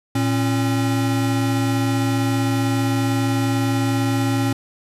square tone pair together, 114.4 / 272.1 Hz, A#2 / C#4, -32 / -32 cents, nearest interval octave + minor third, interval 1500 cents, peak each -21 dBFS, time 0.15-4.53 s, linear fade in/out 5 ms, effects resampled to 32000 Hz

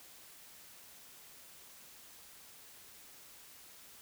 silence, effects white hiss -56 dBFS RMS until 4.01 s

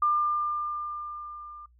sine tone with level ramp, 1198 Hz, D6, 34 cents sharp, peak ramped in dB -20 to -42 dBFS, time 0.02-1.66 s, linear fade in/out 5 ms, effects noise-tail reverb RT60 0.1 s tail -22 dB re dry + added 60 Hz sine -57 dBFS peak until 1.79 s

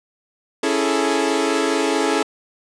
sawtooth chord, A major seventh, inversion first, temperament equal, 277.2 / 329.6 / 415.3 / 440 Hz, C#4 / E4 / G#4 / A4, 0 / 0 / 0 / 0 cents, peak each -19 dBFS, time 0.63-2.23 s, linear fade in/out 5 ms, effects resampled to 22050 Hz + 8-bit

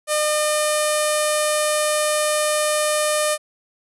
sawtooth tone with low-pass filter, 605 Hz, D#5, 49 cents flat, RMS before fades -20 dBFS, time 0.07-3.38 s, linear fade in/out 50 ms, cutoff 9800 Hz, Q 4.4, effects none

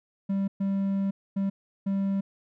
triangle tone bursts at uneven times, 196 Hz, G3, in tune, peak -22 dBFS, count 4, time 0.29-0.48 / 0.6-1.11 / 1.36-1.5 / 1.86-2.21 s, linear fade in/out 10 ms, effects none

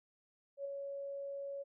sine tone with ADSR envelope, 558 Hz, C#5, 11 cents sharp, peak -36 dBFS, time 0.57-1.64 s, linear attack 81 ms, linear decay 5 ms, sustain -4 dB, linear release 24 ms, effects none

